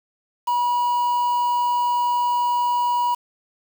triangle tone with quantisation, 969 Hz, B5, 33 cents flat, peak -16 dBFS, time 0.47-3.15 s, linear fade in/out 10 ms, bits 6, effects none

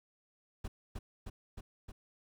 brown noise with echo, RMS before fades -38 dBFS, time 0.64-0.68 s, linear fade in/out 10 ms, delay 310 ms, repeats 4, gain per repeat -2 dB, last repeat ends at 1.92 s, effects none

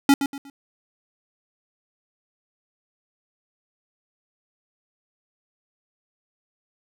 square tone with echo, 278.4 Hz, C#4, 8 cents sharp, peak -12 dBFS, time 0.09-0.14 s, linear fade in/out 2 ms, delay 120 ms, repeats 3, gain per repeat -10 dB, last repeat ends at 0.5 s, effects none

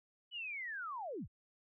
sine linear sweep, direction down, 3002 to 30.04 Hz, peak -40 dBFS, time 0.31-1.28 s, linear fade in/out 50 ms, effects none

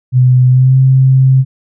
sine tone with pitch glide, 126.7 to 132 Hz, B2 to C3, +45 to +16 cents, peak -4 dBFS, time 0.12-1.45 s, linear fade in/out 50 ms, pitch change +71 cents, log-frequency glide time 0.48-0.77 s, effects none

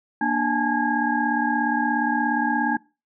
sine tone cluster, 235.9 / 296.1 / 835 / 872 / 1638 Hz, A#3 / D4 / G#5 / A5 / G#6, +21 / +14 / +9 / -16 / -24 cents, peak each -26 dBFS, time 0.21-2.77 s, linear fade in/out 5 ms, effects noise-tail reverb RT60 0.3 s tail -22 dB re dry

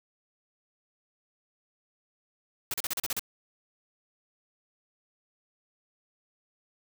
white noise bursts, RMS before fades -31 dBFS, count 8, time 2.71-3.194 s, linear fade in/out 2 ms, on 29 ms, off 36 ms, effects none

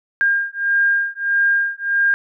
sine beating tone pair, 1608 / 1609.6 Hz, G6 / G6, +44 / +45 cents, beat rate 1.6 Hz, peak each -18 dBFS, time 0.21-2.14 s, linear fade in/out 0 ms, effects none

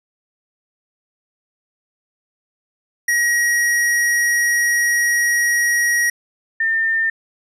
square / sine tone pair in turn, 1900 / 1804.8 Hz, A#6 / A6, +33 / +44 cents, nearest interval minor second, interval 89 cents, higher first, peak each -15 dBFS, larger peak neither, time 3.08-6.1 / 6.6-7.1 s, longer first, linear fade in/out 5 ms, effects resampled to 32000 Hz

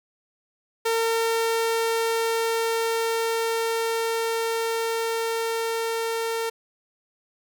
sawtooth tone with level ramp, 455.3 Hz, A#4, 41 cents flat, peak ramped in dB -17 to -21 dBFS, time 0.85-6.5 s, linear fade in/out 10 ms, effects none

